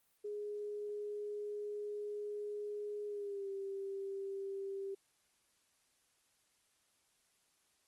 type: tone with pitch glide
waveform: sine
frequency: 415.3 to 392 Hz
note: G#4 to G4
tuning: 0 to 0 cents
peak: -39 dBFS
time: 0.24-4.95 s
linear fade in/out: 10 ms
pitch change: -100 cents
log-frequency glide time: 3.07-3.49 s
effects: white hiss -75 dBFS RMS until 7.87 s + Opus 32 kbps